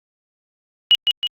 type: tone with echo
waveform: sine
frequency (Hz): 2906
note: F#7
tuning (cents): -32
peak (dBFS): -8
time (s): 0.91-0.95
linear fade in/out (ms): 0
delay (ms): 160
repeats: 2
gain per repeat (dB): -5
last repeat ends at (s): 1.27
effects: Opus 48 kbps